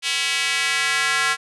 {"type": "tone with high-pass filter sweep", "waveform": "square", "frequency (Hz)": 151.6, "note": "D#3", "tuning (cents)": -45, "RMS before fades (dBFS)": -21, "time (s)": [0.02, 1.37], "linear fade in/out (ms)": 50, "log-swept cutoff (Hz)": [2800, 1500], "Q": 1.9, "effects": ["resampled to 24000 Hz"]}